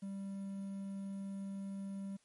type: tone with quantisation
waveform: triangle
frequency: 196 Hz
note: G3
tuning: in tune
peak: -38 dBFS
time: 0.02-2.17 s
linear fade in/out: 10 ms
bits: 11
effects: white hiss -73 dBFS RMS until 2.24 s + MP3 48 kbps